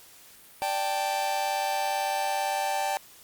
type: chord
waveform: 45% pulse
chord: D suspended fourth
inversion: none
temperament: just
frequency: 587.3 / 783.1 / 881 Hz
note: D5 / G5 / A5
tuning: 0 / -2 / +2 cents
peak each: -34 / -28 / -32 dBFS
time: 0.62-2.97 s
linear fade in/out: 0 ms
effects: white hiss -52 dBFS RMS until 3.23 s + Opus 48 kbps